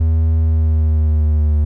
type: tone with pitch glide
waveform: triangle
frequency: 80.2 to 75.26 Hz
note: E2 to D2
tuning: -47 to +43 cents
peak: -9 dBFS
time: 0-1.65 s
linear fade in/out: 10 ms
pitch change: -110 cents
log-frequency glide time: 0.39-1.54 s
effects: none